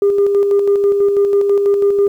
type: tone with tremolo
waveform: sine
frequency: 402.1 Hz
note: G4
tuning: 44 cents sharp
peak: -7 dBFS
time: 0.02-2.08 s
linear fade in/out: 2 ms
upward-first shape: square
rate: 6.1 Hz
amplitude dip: 40%
effects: tanh soft clip ceiling -6 dBFS + 8-bit